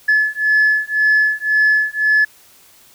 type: beating tone pair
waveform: sine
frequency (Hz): 1718 / 1719.9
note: A6 / A6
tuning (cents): -42 / -40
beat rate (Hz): 1.9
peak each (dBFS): -14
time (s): 0.08-2.25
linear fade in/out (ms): 10
effects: tanh soft clip ceiling -7 dBFS + white hiss -48 dBFS RMS until 2.94 s